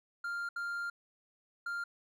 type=tone bursts at uneven times; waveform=triangle; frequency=1397 Hz; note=F6; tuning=in tune; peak=-33 dBFS; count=3; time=0.24-0.49 / 0.56-0.9 / 1.66-1.84 s; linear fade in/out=5 ms; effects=none